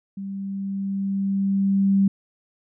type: tone with level ramp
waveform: sine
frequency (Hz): 196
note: G3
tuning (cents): 0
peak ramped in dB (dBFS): -29 to -14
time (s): 0.17-2.08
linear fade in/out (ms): 5
effects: none